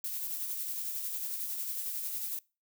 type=noise with tremolo; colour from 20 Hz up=violet; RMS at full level=-35 dBFS; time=0.04-2.39 s; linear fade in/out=2 ms; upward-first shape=sine; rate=11 Hz; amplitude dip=35%; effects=noise-tail reverb RT60 0.3 s tail -23 dB re dry